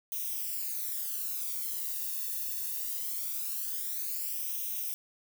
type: noise with flanger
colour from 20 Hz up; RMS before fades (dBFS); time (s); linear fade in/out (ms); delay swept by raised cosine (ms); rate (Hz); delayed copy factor
violet; -35; 0.12-4.94; 0; 0.33 to 1.13; 0.22; +0.8
effects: none